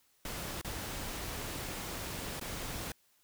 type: noise with dropouts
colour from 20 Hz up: pink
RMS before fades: -40 dBFS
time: 0.25-2.92 s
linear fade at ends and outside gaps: 2 ms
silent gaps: 0.614-0.646 / 2.397-2.412 s
effects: white hiss -70 dBFS RMS until 3.23 s